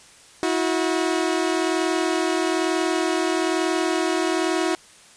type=tone pair together; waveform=sawtooth; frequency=322.7 / 363.8 Hz; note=E4 / F#4; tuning=-37 / -29 cents; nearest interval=major second; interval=208 cents; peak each=-19 dBFS; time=0.43-4.75 s; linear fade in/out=0 ms; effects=white hiss -49 dBFS RMS until 5.16 s + resampled to 22050 Hz